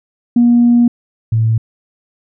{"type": "tone pair in turn", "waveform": "sine", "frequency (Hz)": [238.9, 112.16], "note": ["A#3", "A2"], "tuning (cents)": [43, 34], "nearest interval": "octave + minor second", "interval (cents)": 1309, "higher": "first", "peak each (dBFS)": [-5, -9], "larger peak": "first", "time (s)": [[0.36, 0.88], [1.32, 1.58]], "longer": "first", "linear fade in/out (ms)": 5, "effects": ["tanh soft clip ceiling -2 dBFS"]}